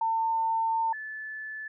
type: tone pair in turn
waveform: sine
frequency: 901 / 1738.6 Hz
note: A5 / A6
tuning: +41 / -21 cents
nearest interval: major seventh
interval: 1138 cents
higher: second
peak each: -24 / -35 dBFS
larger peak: first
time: 0.01-0.93 / 0.93-1.68 s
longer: first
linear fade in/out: 5 ms
effects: none